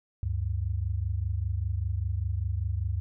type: tone pair together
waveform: sine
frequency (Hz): 72.93 / 98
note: D2 / G2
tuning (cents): -12 / 0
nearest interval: perfect fourth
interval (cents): 512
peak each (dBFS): -30 / -29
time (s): 0.23-3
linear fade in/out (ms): 0
effects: none